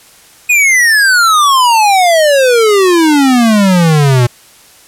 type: exponential sweep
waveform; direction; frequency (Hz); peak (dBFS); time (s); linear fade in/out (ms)
square; down; 2509 to 118.6; -6; 0.49-4.27; 10
effects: white hiss -41 dBFS RMS until 4.87 s + low-pass 12000 Hz 12 dB/octave